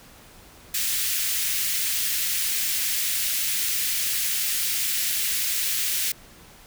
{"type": "high-pass noise", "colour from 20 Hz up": "white", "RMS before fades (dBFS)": -25, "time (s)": [0.74, 6.12], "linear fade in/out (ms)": 5, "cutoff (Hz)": 1800, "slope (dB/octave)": 24, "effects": ["pink hiss -49 dBFS RMS until 6.66 s"]}